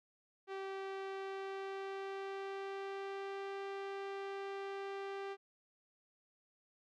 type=tone with pitch glide; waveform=sawtooth; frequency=387.7 to 393.6 Hz; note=G4 to G4; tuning=-19 to +7 cents; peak=-37 dBFS; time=0.47-5.37 s; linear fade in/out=50 ms; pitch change=+26 cents; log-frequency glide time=1.14-3.54 s; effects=low-pass 3000 Hz 12 dB/octave